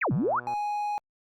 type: exponential two-way sweep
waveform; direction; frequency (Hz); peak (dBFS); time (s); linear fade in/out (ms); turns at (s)
sine; down then up; 2745 to 116.54 to 1564; -23; 0.01-0.4; 10; 0.13
type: click train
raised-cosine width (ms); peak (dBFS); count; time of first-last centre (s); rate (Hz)
1; -30; 53; 0.11-0.536; 122
type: tone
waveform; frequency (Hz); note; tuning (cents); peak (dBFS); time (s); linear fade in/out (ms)
triangle; 830.6; G#5; 0; -25; 0.47-0.98; 0
effects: Opus 48 kbps